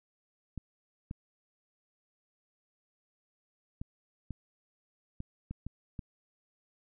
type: clicks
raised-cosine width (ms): 5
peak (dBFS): -26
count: 8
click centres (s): 0.577 / 1.111 / 3.815 / 4.307 / 5.204 / 5.51 / 5.666 / 5.992
effects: none